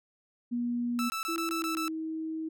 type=tone; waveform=sine; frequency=240.3 Hz; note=B3; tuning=47 cents flat; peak=-28 dBFS; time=0.51-1.1 s; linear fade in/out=20 ms
type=tone bursts; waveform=sawtooth; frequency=1318.5 Hz; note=E6; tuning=in tune; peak=-28 dBFS; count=7; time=0.99-1.88 s; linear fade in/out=0 ms; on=110 ms; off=20 ms
type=tone with pitch glide; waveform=sine; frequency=331.2 to 318.8 Hz; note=E4 to D#4; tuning=+8 to +42 cents; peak=-32 dBFS; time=1.28-2.49 s; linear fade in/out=10 ms; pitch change=-66 cents; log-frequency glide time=1.49-1.82 s
effects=none